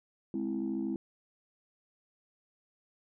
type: chord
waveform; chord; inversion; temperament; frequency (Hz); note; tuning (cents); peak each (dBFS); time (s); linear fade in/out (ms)
sine; Ab augmented; none; equal with one note detuned; 208.4 / 261.6 / 329.6; Ab3 / C4 / E4; +6 / 0 / 0; -35 / -35 / -34; 0.34-0.96; 2
effects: tanh soft clip ceiling -25 dBFS